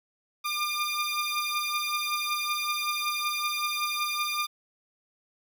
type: beating tone pair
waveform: 15% pulse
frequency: 1200 / 1205.3 Hz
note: D6 / D6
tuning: +37 / +45 cents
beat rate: 5.3 Hz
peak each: -23 / -26 dBFS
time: 0.44-4.47 s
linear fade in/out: 20 ms
effects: none